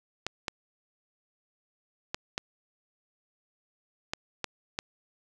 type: clicks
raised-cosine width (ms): 0.2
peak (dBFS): -13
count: 7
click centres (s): 0.266 / 0.482 / 2.145 / 2.379 / 4.135 / 4.443 / 4.789
effects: none